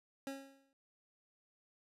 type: tone with exponential decay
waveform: 25% pulse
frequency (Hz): 272.7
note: C#4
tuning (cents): -28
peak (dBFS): -35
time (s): 0.27-0.73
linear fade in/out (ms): 1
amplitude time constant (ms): 98
effects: resampled to 32000 Hz